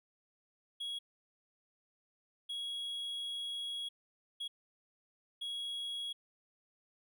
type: tone bursts at uneven times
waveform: triangle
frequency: 3322 Hz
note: G#7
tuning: in tune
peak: -36 dBFS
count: 4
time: 0.8-0.99 / 2.49-3.89 / 4.4-4.48 / 5.41-6.13 s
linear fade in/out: 10 ms
effects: none